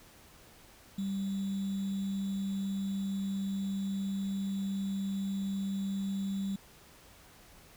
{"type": "tone with sample-and-hold", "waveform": "sine", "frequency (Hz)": 195.8, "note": "G3", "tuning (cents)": -2, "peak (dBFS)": -31, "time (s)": [0.98, 6.56], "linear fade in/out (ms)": 5, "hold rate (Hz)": 3675, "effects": ["pink hiss -57 dBFS RMS until 7.76 s"]}